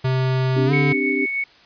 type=tone with pitch glide; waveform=square; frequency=130.2 to 144.47 Hz; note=C3 to D3; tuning=-8 to -28 cents; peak=-18 dBFS; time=0.04-0.93 s; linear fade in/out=10 ms; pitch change=+180 cents; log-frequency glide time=0.66-0.72 s
type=chord; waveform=sine; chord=C suspended second; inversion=none; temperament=just; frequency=261.6 / 294.3 / 392.4 Hz; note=C4 / D4 / G4; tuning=0 / +4 / +2 cents; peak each=-24 dBFS; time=0.56-1.26 s; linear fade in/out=10 ms
type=tone with tremolo; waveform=sine; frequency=2217 Hz; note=C#7; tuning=in tune; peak=-19 dBFS; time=0.73-1.44 s; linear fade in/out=5 ms; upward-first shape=triangle; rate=6.4 Hz; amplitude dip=40%
effects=white hiss -50 dBFS RMS until 1.65 s + resampled to 11025 Hz